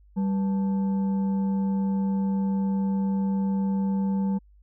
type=tone with frequency modulation; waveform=sine; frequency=194.8 Hz; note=G3; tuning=11 cents flat; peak=-22 dBFS; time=0.16-4.39 s; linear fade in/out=20 ms; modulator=684 Hz; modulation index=0.28; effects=added 50 Hz sine -52 dBFS peak until 4.62 s